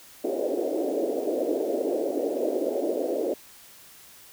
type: band-pass noise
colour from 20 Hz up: white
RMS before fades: -27 dBFS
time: 0.24-3.34 s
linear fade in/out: 5 ms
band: 280 to 600 Hz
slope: 48 dB/octave
effects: white hiss -50 dBFS RMS until 4.32 s